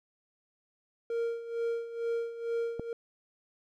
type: tone with tremolo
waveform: triangle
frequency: 464.6 Hz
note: A#4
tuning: 6 cents flat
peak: -26 dBFS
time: 1.1-2.93 s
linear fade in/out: 2 ms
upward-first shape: sine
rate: 2.2 Hz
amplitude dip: 75%
type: click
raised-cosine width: 2 ms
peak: -21 dBFS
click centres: 2.796 s
effects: none